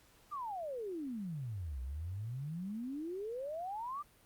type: exponential two-way sweep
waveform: sine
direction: down then up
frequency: 1236 to 61.3 to 1217 Hz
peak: -38 dBFS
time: 0.31-4.03 s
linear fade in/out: 20 ms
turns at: 1.81 s
effects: pink hiss -65 dBFS RMS until 4.25 s + Opus 48 kbps